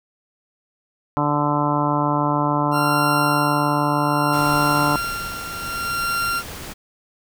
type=harmonic tone; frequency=146.83 Hz; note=D3; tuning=in tune; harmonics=1 / 2 / 3 / 4 / 5 / 6 / 7 / 8 / 9; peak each=-24 / -23 / -33 / -27 / -28 / -25 / -23 / -33 / -29 dBFS; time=1.17-4.96 s; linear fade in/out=0 ms
type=tone with tremolo; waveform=40% pulse; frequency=1381 Hz; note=F6; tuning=20 cents flat; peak=-19 dBFS; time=2.71-6.43 s; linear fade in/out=50 ms; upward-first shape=sine; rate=0.64 Hz; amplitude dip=70%
type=noise; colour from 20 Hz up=pink; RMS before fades=-34 dBFS; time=4.32-6.74 s; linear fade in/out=20 ms
effects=none